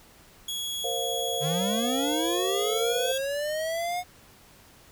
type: tone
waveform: sawtooth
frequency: 3341 Hz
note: G#7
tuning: 10 cents sharp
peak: -27 dBFS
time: 0.48-3.18 s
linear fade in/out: 5 ms
type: chord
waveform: sine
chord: Bb suspended second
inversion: none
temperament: equal with one note detuned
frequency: 466.2 / 531.2 / 698.5 Hz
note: Bb4 / C5 / F5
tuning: 0 / +26 / 0 cents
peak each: -33 dBFS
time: 0.84-3.12 s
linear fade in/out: 5 ms
type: linear sweep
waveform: square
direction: up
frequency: 139.8 to 728 Hz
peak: -28 dBFS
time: 1.4-4.04 s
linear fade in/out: 50 ms
effects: pink hiss -54 dBFS RMS until 4.91 s